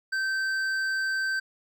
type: tone with hard clipping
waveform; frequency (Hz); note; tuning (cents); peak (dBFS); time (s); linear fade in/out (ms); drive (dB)
triangle; 1552; G6; -18; -27; 0.12-1.4; 10; 11
effects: none